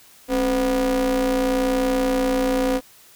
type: ring-modulated tone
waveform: square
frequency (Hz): 119.2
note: A#2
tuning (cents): +39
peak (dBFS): -16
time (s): 0.28-2.81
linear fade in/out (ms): 50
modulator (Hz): 388
effects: white hiss -50 dBFS RMS until 3.15 s